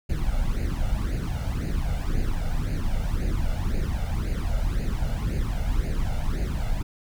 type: noise with flanger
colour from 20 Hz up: brown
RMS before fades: -25 dBFS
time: 0.09-6.83 s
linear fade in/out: 10 ms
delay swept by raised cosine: 0.44 to 1.44 ms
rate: 1.9 Hz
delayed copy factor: +0.75
effects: none